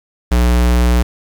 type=tone; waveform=square; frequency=60.3 Hz; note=B1; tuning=41 cents flat; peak=-10 dBFS; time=0.31-1.03 s; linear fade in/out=10 ms; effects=7-bit